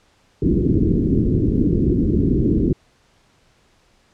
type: low-pass noise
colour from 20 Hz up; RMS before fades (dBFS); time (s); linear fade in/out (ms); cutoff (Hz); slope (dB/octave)
white; -17; 0.42-2.73; 5; 370; 48
effects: pink hiss -58 dBFS RMS until 4.13 s + low-pass 7000 Hz 12 dB/octave